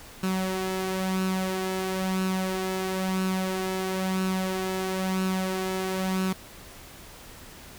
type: tone with flanger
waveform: sawtooth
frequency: 188 Hz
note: F#3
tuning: 28 cents sharp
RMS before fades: -28 dBFS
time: 0.23-6.33 s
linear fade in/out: 5 ms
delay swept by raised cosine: 0.73 to 3.03 ms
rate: 1 Hz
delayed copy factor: +0.5
effects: pink hiss -46 dBFS RMS until 7.78 s